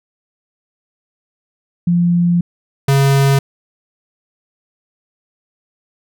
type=tone pair in turn; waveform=sine / square; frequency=173.6 / 137.79 Hz; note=F3 / C#3; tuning=-10 / -10 cents; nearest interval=major third; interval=400 cents; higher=first; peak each=-10 dBFS; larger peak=neither; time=1.87-2.41 / 2.88-3.39 s; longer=first; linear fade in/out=5 ms; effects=none